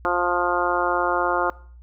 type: harmonic tone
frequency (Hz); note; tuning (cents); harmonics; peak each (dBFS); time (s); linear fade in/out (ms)
176.4; F3; +18; 2 / 3 / 4 / 5 / 6 / 7 / 8; -27 / -27 / -27 / -27 / -27 / -27 / -27; 0.05-1.5; 0
effects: noise-tail reverb RT60 0.5 s tail -21 dB re dry + added 60 Hz sine -42 dBFS peak until 1.82 s